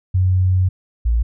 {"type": "tone pair in turn", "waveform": "sine", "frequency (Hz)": [92.5, 57.47], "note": ["F#2", "A#1"], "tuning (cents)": [0, -24], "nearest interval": "minor sixth", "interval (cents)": 824, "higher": "first", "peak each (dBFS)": [-12, -13], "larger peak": "first", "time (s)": [[0.14, 0.69], [1.05, 1.23]], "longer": "first", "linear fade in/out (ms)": 10, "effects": []}